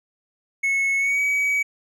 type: tone with pitch glide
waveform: triangle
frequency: 2194 to 2271 Hz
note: C#7 to C#7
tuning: -18 to +41 cents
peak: -17 dBFS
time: 0.63-1.63 s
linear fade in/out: 10 ms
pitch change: +59 cents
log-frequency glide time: 0.98-1.2 s
effects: none